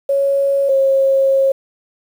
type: tone pair in turn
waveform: sine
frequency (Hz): 554.4 / 540.8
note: C#5 / C#5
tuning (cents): 0 / -43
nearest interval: unison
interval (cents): 43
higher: first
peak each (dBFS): -12 / -10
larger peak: second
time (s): 0.09-0.69 / 0.69-1.52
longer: second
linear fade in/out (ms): 5
effects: 7-bit